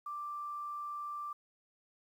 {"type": "tone with quantisation", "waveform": "sine", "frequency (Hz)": 1177, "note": "D6", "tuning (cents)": 3, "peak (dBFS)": -38, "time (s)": [0.06, 1.33], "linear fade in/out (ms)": 5, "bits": 11, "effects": []}